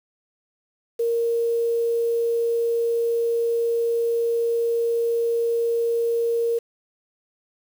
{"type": "tone with quantisation", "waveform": "sine", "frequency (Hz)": 465.5, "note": "A#4", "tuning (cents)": -2, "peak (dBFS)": -19, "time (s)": [0.99, 6.59], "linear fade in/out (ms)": 10, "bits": 7, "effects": []}